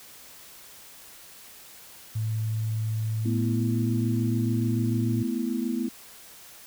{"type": "tone with pitch glide", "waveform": "sine", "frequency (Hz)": [110, 114.74], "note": ["A2", "A#2"], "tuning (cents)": [0, -27], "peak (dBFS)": -25, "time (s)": [2.15, 5.23], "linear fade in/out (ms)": 10, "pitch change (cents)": 73, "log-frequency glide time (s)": [3.17, 3.68]}
{"type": "chord", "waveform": "sine", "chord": "A suspended second", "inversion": "none", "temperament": "equal with one note detuned", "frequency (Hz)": [220, 246.9, 331.3], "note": ["A3", "B3", "E4"], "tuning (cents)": [0, 0, 9], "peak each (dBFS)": [-30, -28, -32], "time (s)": [3.25, 5.89], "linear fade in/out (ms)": 10}
{"effects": ["white hiss -48 dBFS RMS until 6.66 s"]}